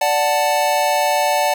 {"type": "chord", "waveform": "square", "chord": "D major", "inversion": "none", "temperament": "equal", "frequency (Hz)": [587.3, 740, 880], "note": ["D5", "F#5", "A5"], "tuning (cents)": [0, 0, 0], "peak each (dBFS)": -20, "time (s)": [0.01, 1.54], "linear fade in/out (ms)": 5, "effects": []}